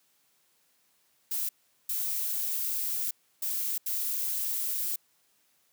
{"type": "noise bursts at uneven times", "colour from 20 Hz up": "violet", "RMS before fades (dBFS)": -31, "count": 4, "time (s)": [[1.31, 1.49], [1.89, 3.11], [3.42, 3.78], [3.86, 4.96]], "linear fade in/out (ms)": 5, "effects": ["white hiss -69 dBFS RMS until 5.72 s", "high-pass 100 Hz 12 dB/octave"]}